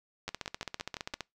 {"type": "two click trains", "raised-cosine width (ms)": 0.2, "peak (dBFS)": [-18, -20], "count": [15, 6], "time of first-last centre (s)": [[0.28, 1.207], [0.29, 1.137]], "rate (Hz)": [15.1, 5.9], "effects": ["noise-tail reverb RT60 0.2 s tail -25 dB re dry"]}